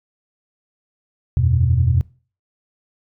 sine chord, E suspended second, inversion none, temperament equal with one note detuned, 82.41 / 93.9 / 123.47 Hz, E2 / F#2 / B2, 0 / +26 / 0 cents, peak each -17 / -19 / -16 dBFS, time 1.37-2.01 s, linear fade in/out 0 ms, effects noise-tail reverb RT60 0.4 s tail -22 dB re dry + tanh soft clip ceiling -4 dBFS

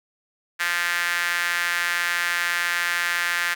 sawtooth tone with high-pass filter, 173.9 Hz, F3, 7 cents flat, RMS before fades -24 dBFS, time 0.59-3.55 s, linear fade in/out 20 ms, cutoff 1700 Hz, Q 3.4, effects none

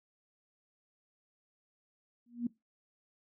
sine tone with exponential growth, 238.7 Hz, A#3, 41 cents sharp, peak -27 dBFS, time 2.26-2.47 s, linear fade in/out 5 ms, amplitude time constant 44 ms, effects noise-tail reverb RT60 0.2 s tail -20 dB re dry

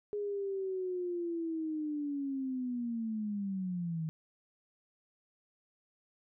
sine linear sweep, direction down, 416.1 to 156.2 Hz, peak -33 dBFS, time 0.13-4.09 s, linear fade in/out 0 ms, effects none

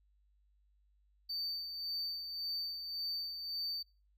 triangle tone with tremolo, 4584 Hz, D8, 43 cents flat, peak -34 dBFS, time 1.29-3.83 s, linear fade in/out 10 ms, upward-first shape sine, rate 1.8 Hz, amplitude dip 50%, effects noise-tail reverb RT60 0.4 s tail -25 dB re dry + added 50 Hz sine -68 dBFS peak until 4.17 s

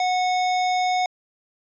square tone, 733 Hz, F#5, 16 cents flat, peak -20 dBFS, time 0-1.06 s, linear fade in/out 2 ms, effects resampled to 16000 Hz

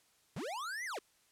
square linear two-way sweep, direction up then down, 101.8 to 2093 to 307.8 Hz, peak -39 dBFS, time 0.36-0.99 s, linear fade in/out 5 ms, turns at 0.85 s, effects white hiss -70 dBFS RMS until 1.31 s + low-pass 11000 Hz 12 dB/octave

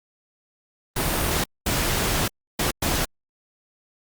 pink noise bursts at uneven times, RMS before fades -23 dBFS, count 4, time 0.96-1.44 / 1.66-2.28 / 2.59-2.71 / 2.82-3.05 s, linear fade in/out 5 ms, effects Opus 32 kbps

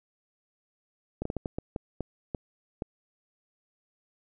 slowing click train, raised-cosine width 2 ms, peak -18 dBFS, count 10, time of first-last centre 1.22-2.822 s, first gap 34 ms, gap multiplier 1.39, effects none

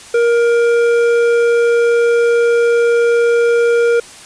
sine tone with hard clipping, 470.4 Hz, A#4, 16 cents sharp, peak -11 dBFS, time 0.14-4 s, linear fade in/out 5 ms, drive 9 dB, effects white hiss -36 dBFS RMS until 4.25 s + resampled to 22050 Hz

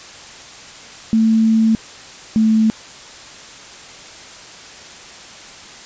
sine tone pair in turn, 222.6 / 220 Hz, A3 / A3, +20 / 0 cents, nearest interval unison, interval 20 cents, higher first, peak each -10 dBFS, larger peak neither, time 1.13-1.75 / 2.36-2.7 s, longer first, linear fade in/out 0 ms, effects white hiss -37 dBFS RMS until 5.85 s + resampled to 16000 Hz

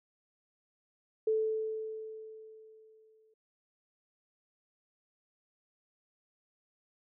sine tone with exponential decay, 438.1 Hz, A4, 7 cents flat, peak -25 dBFS, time 1.27-3.34 s, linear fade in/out 5 ms, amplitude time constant 450 ms, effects none

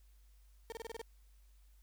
35% pulse tone bursts, 455.8 Hz, A#4, 39 cents flat, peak -40 dBFS, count 7, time 0.7-1.015 s, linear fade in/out 0 ms, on 21 ms, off 28 ms, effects added 50 Hz sine -60 dBFS peak until 1.82 s + white hiss -75 dBFS RMS until 1.82 s

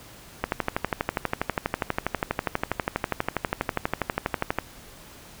click train, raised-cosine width 0.5 ms, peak -8 dBFS, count 52, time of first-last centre 0.44-4.586 s, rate 12.3 Hz, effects pink hiss -47 dBFS RMS until 5.4 s

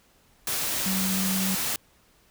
sine tone in noise, 190 Hz, F#3, 46 cents sharp, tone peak -26 dBFS, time 0.86-1.55 s, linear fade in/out 2 ms, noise white, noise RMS -28 dBFS, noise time 0.47-1.76 s, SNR -1 dB, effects pink hiss -61 dBFS RMS until 2.3 s

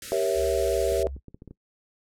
white band-stop noise, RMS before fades -37 dBFS, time 0.02-1.03 s, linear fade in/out 2 ms, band 590 to 1300 Hz, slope 96 dB/octave
sine chord, G diminished seventh, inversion none, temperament equal with one note detuned, 392 / 471 / 554.4 / 659.3 Hz, G4 / Bb4 / Db5 / Fb5, 0 / +18 / 0 / 0 cents, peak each -27 dBFS, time 0.12-1.07 s, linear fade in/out 0 ms
sine tone with vibrato, 65.9 Hz, C2, 13 cents sharp, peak -33 dBFS, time 0.34-1.2 s, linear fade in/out 50 ms, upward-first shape triangle, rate 1.8 Hz, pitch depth 73 cents each way
clicks, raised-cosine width 3 ms, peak -30 dBFS, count 8, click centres 0.921 / 0.996 / 1.165 / 1.283 / 1.345 / 1.421 / 1.477 / 1.51 s
effects noise-tail reverb RT60 0.1 s tail -20 dB re dry + low-pass 11000 Hz 12 dB/octave

